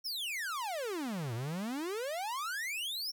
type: exponential two-way sweep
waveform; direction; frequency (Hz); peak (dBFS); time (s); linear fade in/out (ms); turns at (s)
45% pulse; down then up; 5630 to 110 to 5630; -35; 0.04-3.12; 20; 1.34
effects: none